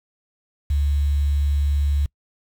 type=tone with quantisation; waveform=sine; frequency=71.8 Hz; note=D2; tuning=39 cents flat; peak=-17 dBFS; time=0.7-2.06 s; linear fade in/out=5 ms; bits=7; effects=noise-tail reverb RT60 0.1 s tail -26 dB re dry